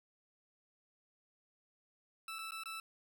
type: tone with dropouts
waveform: 20% pulse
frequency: 1318.5 Hz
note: E6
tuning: in tune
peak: -37 dBFS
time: 2.28-2.8 s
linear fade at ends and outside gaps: 2 ms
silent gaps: 2.386-2.389 / 2.509-2.519 / 2.636-2.657 s
effects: none